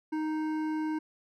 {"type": "tone with hard clipping", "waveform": "sine", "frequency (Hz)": 311.1, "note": "D#4", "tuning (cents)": 0, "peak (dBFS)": -31, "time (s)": [0.12, 0.99], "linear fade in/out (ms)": 10, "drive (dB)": 11, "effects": []}